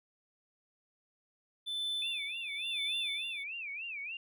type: tone with tremolo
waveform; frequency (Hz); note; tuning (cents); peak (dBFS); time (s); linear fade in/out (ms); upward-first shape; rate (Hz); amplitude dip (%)
triangle; 3520; A7; 0; -31; 1.66-3.44; 20; sine; 0.99; 70
type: tone with vibrato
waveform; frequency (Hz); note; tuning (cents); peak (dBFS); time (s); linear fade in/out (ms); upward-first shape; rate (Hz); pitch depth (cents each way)
sine; 2489; D#7; 0; -38; 2.02-4.17; 2; sine; 3.4; 200
effects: none